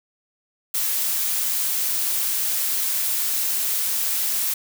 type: noise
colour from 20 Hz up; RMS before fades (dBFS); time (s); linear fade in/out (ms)
blue; -23; 0.74-4.54; 5
effects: none